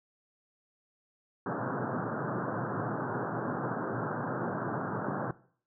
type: band-pass noise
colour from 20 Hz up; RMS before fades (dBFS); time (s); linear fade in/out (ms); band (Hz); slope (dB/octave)
pink; -34; 1.46-5.31; 2; 110 to 1600; 96
effects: noise-tail reverb RT60 0.5 s tail -18 dB re dry